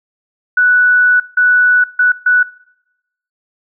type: tone bursts at uneven times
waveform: sine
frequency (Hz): 1480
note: F#6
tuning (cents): 0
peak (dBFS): -7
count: 4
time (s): 0.57-1.2 / 1.37-1.84 / 1.99-2.12 / 2.26-2.43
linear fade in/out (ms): 5
effects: noise-tail reverb RT60 0.9 s tail -23 dB re dry